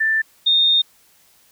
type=tone pair in turn; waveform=sine; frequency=1772 / 3667 Hz; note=A6 / A#7; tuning=+12 / -29 cents; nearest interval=octave + minor second; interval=1259 cents; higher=second; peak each=-15 / -12 dBFS; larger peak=second; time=0-0.22 / 0.46-0.82 s; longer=second; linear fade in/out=10 ms; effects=white hiss -55 dBFS RMS until 1.51 s